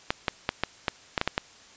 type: clicks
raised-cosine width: 0.3 ms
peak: -7 dBFS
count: 9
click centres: 0.105 / 0.282 / 0.491 / 0.636 / 0.882 / 1.178 / 1.214 / 1.276 / 1.379 s
effects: white hiss -52 dBFS RMS until 1.76 s + resampled to 16000 Hz